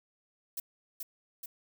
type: noise with echo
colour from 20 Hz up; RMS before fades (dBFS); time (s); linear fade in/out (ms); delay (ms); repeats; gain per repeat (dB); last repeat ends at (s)
violet; -36; 0.57-0.6; 5; 430; 2; -3; 1.46
effects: none

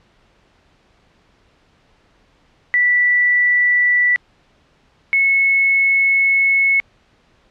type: tone pair in turn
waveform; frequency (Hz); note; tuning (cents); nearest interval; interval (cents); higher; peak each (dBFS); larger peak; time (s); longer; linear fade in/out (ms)
sine; 1964 / 2194; B6 / C#7; -10 / -18; major second; 192; second; -11; neither; 2.74-4.16 / 5.13-6.8; second; 0
effects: pink hiss -56 dBFS RMS until 7.5 s + low-pass 4000 Hz 12 dB/octave

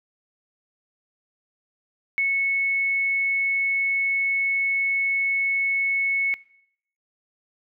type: tone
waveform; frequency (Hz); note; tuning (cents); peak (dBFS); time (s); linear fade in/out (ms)
sine; 2203; C#7; -11; -19; 2.18-6.34; 0
effects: noise-tail reverb RT60 0.7 s tail -22 dB re dry

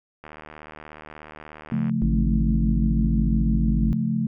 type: click train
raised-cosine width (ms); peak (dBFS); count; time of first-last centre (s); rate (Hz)
0.5; -25; 128; 0.24-1.896; 76.7
type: chord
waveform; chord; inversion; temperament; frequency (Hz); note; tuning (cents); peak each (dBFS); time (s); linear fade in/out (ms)
sine; Db augmented; none; equal; 138.59 / 174.61 / 220; Db3 / F3 / A3; 0 / 0 / 0; -27 / -27 / -23; 1.72-4.27; 2
type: harmonic tone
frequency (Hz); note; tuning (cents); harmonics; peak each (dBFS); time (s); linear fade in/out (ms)
53.5; A1; -48; 1 / 3 / 4 / 5 / 6; -21 / -30 / -34 / -34 / -37; 2.02-3.93; 0
effects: none

